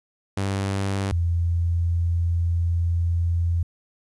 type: tone pair in turn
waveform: sawtooth / sine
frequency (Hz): 98 / 85.17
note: G2 / F2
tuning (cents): 0 / -43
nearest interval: major second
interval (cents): 243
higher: first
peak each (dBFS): -19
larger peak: neither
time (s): 0.37-1.12 / 1.12-3.63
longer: second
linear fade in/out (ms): 5
effects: resampled to 24000 Hz + 10-bit